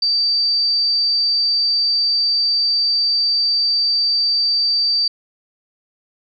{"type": "tone", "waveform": "sine", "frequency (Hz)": 4644, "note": "D8", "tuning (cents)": -20, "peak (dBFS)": -14, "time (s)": [0.02, 5.08], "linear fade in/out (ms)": 5, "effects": []}